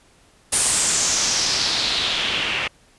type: noise with low-pass filter sweep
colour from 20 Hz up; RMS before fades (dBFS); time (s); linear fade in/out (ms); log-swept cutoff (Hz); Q
white; -21; 0.52-2.68; 10; 9500 to 2500; 3.2
effects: pink hiss -55 dBFS RMS until 2.98 s + resampled to 24000 Hz